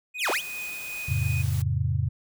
triangle tone with tremolo, 2489 Hz, D#7, in tune, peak -30 dBFS, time 0.14-1.43 s, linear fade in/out 20 ms, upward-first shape triangle, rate 2.6 Hz, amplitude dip 35%
40% pulse linear two-way sweep, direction down then up, 3980 to 300 to 3748 Hz, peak -23 dBFS, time 0.18-0.42 s, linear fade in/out 50 ms, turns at 0.3 s
white noise, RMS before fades -41 dBFS, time 0.27-1.62 s, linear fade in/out 2 ms
sine chord, F augmented, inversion none, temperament just, 87.31 / 109.13 / 136.42 Hz, F2 / A2 / C#3, 0 / -14 / -27 cents, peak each -27 dBFS, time 1.08-2.09 s, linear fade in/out 10 ms
effects none

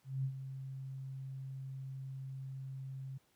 sine tone with ADSR envelope, 133.6 Hz, C3, 36 cents sharp, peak -31 dBFS, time 0.04-3.18 s, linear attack 200 ms, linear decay 75 ms, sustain -10 dB, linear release 10 ms, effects pink hiss -73 dBFS RMS until 3.35 s + high-pass 80 Hz 12 dB/octave

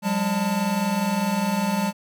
square tone cluster, 182.2 / 202 / 886 Hz, F#3 / G#3 / A5, -26 / -48 / +12 cents, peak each -28 / -24 / -29 dBFS, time 0.02-1.93 s, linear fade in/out 50 ms, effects none

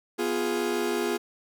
40% pulse chord, F diminished, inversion second, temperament equal, 246.9 / 349.2 / 415.3 Hz, Cb4 / F4 / Ab4, 0 / 0 / 0 cents, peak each -32 / -28 / -28 dBFS, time 0.18-1.18 s, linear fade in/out 20 ms, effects none

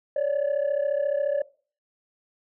sine tone pair together, 554.4 / 588.7 Hz, C#5 / D5, 0 / +4 cents, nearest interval minor second, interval 104 cents, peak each -23 dBFS, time 0.16-1.42 s, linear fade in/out 5 ms, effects noise-tail reverb RT60 0.4 s tail -21 dB re dry + tanh soft clip ceiling -19 dBFS

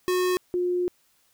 square / sine tone pair in turn, 364.2 / 357.1 Hz, F#4 / F4, -27 / +39 cents, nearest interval unison, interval 34 cents, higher first, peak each -22 / -22 dBFS, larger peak neither, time 0.08-0.37 / 0.54-0.88 s, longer second, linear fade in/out 0 ms, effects white hiss -65 dBFS RMS until 1.33 s

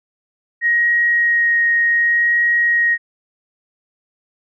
sine tone with vibrato, 1881 Hz, A#6, 15 cents sharp, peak -12 dBFS, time 0.61-2.98 s, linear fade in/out 50 ms, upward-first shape sine, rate 0.67 Hz, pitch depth 9 cents each way, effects none

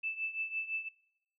sine tone with tremolo, 2637 Hz, E7, in tune, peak -31 dBFS, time 0.03-0.89 s, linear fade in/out 10 ms, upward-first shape triangle, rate 5.9 Hz, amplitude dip 90%, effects noise-tail reverb RT60 0.8 s tail -22 dB re dry

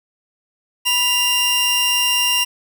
sawtooth tone pair together, 985.9 / 2796 Hz, B5 / F7, -3 / +1 cents, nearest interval octave + tritone, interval 1804 cents, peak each -21 / -12 dBFS, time 0.85-2.45 s, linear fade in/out 20 ms, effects none

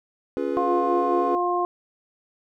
triangle chord, C# dominant seventh, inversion none, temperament equal with one note detuned, 277.2 / 349.2 / 422.3 / 493.9 Hz, C#4 / E#4 / G#4 / B4, 0 / 0 / +29 / 0 cents, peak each -27 dBFS, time 0.37-1.35 s, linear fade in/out 0 ms
harmonic tone, 354 Hz, F4, 23 cents sharp, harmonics 1 / 2 / 3, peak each -25 / -25 / -25 dBFS, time 0.57-1.65 s, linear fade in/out 0 ms
effects none

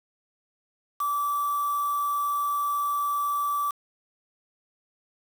sine tone with quantisation, 1159 Hz, D6, 23 cents flat, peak -24 dBFS, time 1-3.71 s, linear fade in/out 5 ms, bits 6, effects none

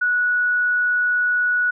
sine tone, 1468 Hz, F#6, 14 cents flat, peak -16 dBFS, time 0.01-1.71 s, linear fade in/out 10 ms, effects none

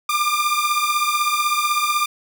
sawtooth beating tone pair, 1190 / 1206 Hz, D6 / D6, +22 / +46 cents, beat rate 16 Hz, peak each -17 dBFS, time 0.09-2.06 s, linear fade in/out 5 ms, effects none

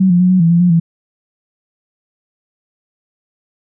sine tone with pitch steps, 188.8 / 176 / 181.9 / 185.1 / 166.2 / 170.9 / 177.7 / 166.4 Hz, F#3 / F3 / F#3 / F#3 / E3 / F3 / F3 / E3, +35 / +14 / -29 / +1 / +15 / -37 / +30 / +17 cents, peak -7 dBFS, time 0-0.8 s, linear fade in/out 10 ms, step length 100 ms, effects none

